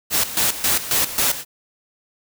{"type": "noise with tremolo", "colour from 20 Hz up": "white", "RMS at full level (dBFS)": -18, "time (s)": [0.1, 1.45], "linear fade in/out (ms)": 50, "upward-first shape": "square", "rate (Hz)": 3.7, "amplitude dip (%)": 75, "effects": []}